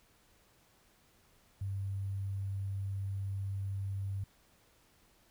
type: tone with sample-and-hold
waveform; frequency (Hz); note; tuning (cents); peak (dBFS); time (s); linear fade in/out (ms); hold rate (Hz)
sine; 98; G2; 0; -34; 1.61-4.24; 5; 11025
effects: pink hiss -67 dBFS RMS until 5.3 s